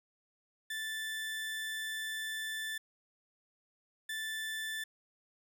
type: tone bursts at uneven times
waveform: 30% pulse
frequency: 1760 Hz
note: A6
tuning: in tune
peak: -34 dBFS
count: 2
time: 0.7-2.78 / 4.09-4.84 s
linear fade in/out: 5 ms
effects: none